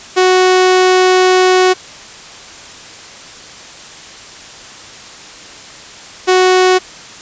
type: tone pair in turn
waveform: sawtooth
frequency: 369.6 / 369.6 Hz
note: F#4 / F#4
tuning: -2 / -2 cents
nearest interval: unison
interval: 0 cents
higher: neither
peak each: -3 dBFS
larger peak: neither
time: 0.16-1.74 / 6.27-6.79 s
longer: first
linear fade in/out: 20 ms
effects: white hiss -33 dBFS RMS until 7.21 s + resampled to 16000 Hz